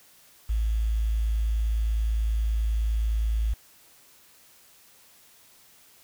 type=tone with quantisation; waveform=sine; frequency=54.8 Hz; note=A1; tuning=6 cents flat; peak=-22 dBFS; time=0.49-3.54 s; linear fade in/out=10 ms; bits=8; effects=white hiss -56 dBFS RMS until 6.03 s